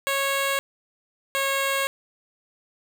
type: tone pair in turn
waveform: 10% pulse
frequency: 550 / 546.5 Hz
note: C#5 / C#5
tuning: -14 / -25 cents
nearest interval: unison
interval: 11 cents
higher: first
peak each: -14 dBFS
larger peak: neither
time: 0.07-0.59 / 1.35-1.87 s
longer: neither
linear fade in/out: 0 ms
effects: none